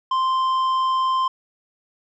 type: tone with tanh clipping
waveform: sine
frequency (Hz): 1044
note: C6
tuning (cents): -4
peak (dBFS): -19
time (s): 0.11-1.28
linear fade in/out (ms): 5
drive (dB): 7
effects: none